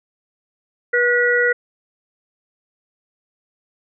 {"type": "harmonic tone", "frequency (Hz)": 484.7, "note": "B4", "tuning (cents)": -32, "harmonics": [1, 3, 4], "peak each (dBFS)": [-18, -18, -18], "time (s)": [0.93, 1.53], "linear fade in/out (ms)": 10, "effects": []}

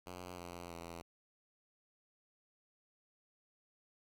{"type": "tone with pitch steps", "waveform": "5% pulse", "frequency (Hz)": [89.8, 87.29, 84.86], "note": ["F2", "F2", "F2"], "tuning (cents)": [49, 0, -49], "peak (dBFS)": -35, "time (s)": [0.06, 1.02], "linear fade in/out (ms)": 10, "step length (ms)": 320, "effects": []}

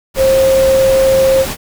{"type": "tone in noise", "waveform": "sine", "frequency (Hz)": 532, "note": "C5", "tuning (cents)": 29, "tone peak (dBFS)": -7, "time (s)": [0.16, 1.46], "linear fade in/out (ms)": 50, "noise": "pink", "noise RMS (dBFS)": -21, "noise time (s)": [0.14, 1.57], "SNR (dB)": 11, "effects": []}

